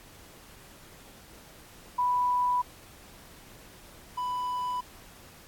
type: tone pair in turn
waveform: sine / triangle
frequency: 987.8 / 993.4 Hz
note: B5 / B5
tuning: 0 / +10 cents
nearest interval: unison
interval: 10 cents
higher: second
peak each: -23 / -27 dBFS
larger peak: first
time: 1.98-2.62 / 4.17-4.81 s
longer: neither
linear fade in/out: 10 ms
effects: pink hiss -52 dBFS RMS until 5.47 s + AAC 64 kbps